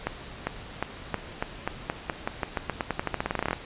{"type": "accelerating click train", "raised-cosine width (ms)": 0.5, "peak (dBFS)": -11, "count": 27, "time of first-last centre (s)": [0.07, 3.531], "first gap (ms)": 400, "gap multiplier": 0.89, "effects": ["pink hiss -42 dBFS RMS until 3.65 s", "resampled to 8000 Hz"]}